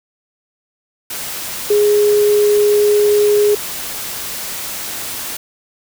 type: tone in noise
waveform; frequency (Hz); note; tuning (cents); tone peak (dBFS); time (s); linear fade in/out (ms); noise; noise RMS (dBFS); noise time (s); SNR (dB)
sine; 415.3; G#4; 0; -9; 1.7-3.55; 5; white; -25; 1.1-5.37; +13
effects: none